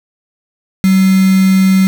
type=tone with quantisation; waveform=sine; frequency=190 Hz; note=F#3; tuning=46 cents sharp; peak=-6 dBFS; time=0.84-1.87 s; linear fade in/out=0 ms; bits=3; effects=none